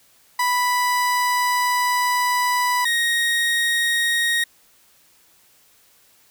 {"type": "tone pair in turn", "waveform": "30% pulse", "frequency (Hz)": [987.8, 1872.3], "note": ["B5", "A#6"], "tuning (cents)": [0, 7], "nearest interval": "major seventh", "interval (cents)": 1107, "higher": "second", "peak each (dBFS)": -15, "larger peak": "neither", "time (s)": [[0.39, 2.85], [2.85, 4.44]], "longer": "first", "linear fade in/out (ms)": 5, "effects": ["white hiss -56 dBFS RMS until 6.3 s"]}